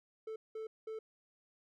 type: tone bursts at uneven times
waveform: triangle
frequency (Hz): 440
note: A4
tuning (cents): 0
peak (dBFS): -38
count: 3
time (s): 0.27-0.36 / 0.55-0.67 / 0.87-0.99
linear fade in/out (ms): 5
effects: none